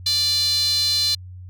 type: tone with high-pass filter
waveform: sawtooth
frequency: 588 Hz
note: D5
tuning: 2 cents sharp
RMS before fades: -20 dBFS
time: 0.06-1.15 s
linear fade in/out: 5 ms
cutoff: 4100 Hz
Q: 9.3
effects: added 91 Hz sine -35 dBFS peak until 1.49 s